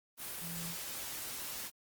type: tone in noise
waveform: sine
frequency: 169 Hz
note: E3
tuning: 43 cents sharp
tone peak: -43 dBFS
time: 0.4-0.76 s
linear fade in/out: 50 ms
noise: white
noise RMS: -42 dBFS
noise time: 0.17-1.71 s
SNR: -4 dB
effects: Opus 24 kbps